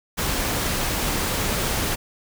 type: noise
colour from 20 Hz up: pink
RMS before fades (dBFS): -24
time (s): 0.17-1.96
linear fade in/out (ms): 20
effects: none